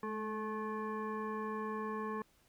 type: tone with frequency modulation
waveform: sine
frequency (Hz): 435.5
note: A4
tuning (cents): -18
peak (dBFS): -36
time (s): 0.03-2.22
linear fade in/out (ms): 2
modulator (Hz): 649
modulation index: 1.4
effects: pink hiss -70 dBFS RMS until 2.48 s